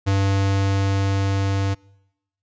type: tone with level ramp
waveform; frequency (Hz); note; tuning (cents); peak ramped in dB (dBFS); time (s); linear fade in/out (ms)
square; 98; G2; 0; -17 to -20; 0.06-1.75; 20
effects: noise-tail reverb RT60 0.9 s tail -26 dB re dry + resampled to 16000 Hz